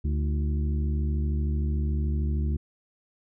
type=harmonic tone with a mistuned harmonic; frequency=73.42 Hz; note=D2; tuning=in tune; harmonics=1 / 2 / 3 / 4 / 5; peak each=-24 / -33 / -35 / -41 / -44 dBFS; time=0.04-2.57 s; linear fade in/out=10 ms; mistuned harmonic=4; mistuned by=+120 cents; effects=none